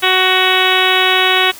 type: harmonic tone with a mistuned harmonic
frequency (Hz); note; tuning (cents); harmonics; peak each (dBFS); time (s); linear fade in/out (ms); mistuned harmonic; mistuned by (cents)
372.3; F#4; +11; 1 / 2 / 3 / 4 / 5 / 6 / 7 / 8 / 9 / 10; -19 / -19 / -19 / -19 / -19 / -19 / -19 / -19 / -19 / -19; 0.02-1.52; 20; 10; +33
effects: white hiss -35 dBFS RMS until 1.59 s